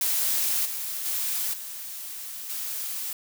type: noise with level steps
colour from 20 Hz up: blue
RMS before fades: -25 / -32 / -28 / -37 / -32 dBFS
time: 0.01-3.13 s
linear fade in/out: 2 ms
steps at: 0.65 / 1.05 / 1.53 / 2.49 s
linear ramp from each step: 10 ms
effects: none